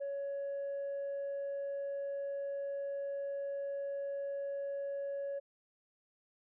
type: tone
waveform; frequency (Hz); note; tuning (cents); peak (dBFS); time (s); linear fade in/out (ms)
sine; 559; C#5; +14; -34; 0-5.4; 20
effects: tanh soft clip ceiling -34 dBFS